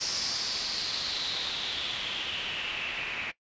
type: noise with low-pass filter sweep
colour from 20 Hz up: white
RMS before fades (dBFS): -33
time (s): 0-3.32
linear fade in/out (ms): 20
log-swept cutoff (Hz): 5400 to 2400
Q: 4.9
effects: noise-tail reverb RT60 0.1 s tail -18 dB re dry + resampled to 16000 Hz